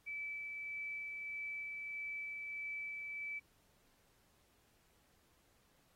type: tone with tremolo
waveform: sine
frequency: 2309 Hz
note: D7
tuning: 30 cents flat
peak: -40 dBFS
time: 0.06-3.4 s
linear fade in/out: 20 ms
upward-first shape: sine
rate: 1.6 Hz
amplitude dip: 25%
effects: pink hiss -73 dBFS RMS until 5.95 s + AAC 48 kbps